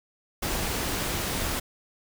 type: noise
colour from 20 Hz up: pink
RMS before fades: -29 dBFS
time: 0.42-1.6 s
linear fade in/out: 10 ms
effects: none